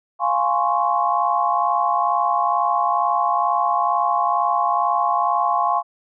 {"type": "chord", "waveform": "sine", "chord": "Db major seventh", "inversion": "first", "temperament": "equal", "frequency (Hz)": [698.5, 830.6, 1046.5, 1108.7], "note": ["F5", "Ab5", "C6", "Db6"], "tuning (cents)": [0, 0, 0, 0], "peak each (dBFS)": -22, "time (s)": [0.19, 5.83], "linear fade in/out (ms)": 50, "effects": []}